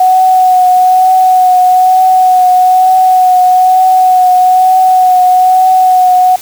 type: tone with vibrato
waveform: sine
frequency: 740 Hz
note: F#5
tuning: in tune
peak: -3 dBFS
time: 0-6.36 s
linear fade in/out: 5 ms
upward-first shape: triangle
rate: 1.1 Hz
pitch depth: 20 cents each way
effects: white hiss -29 dBFS RMS until 6.41 s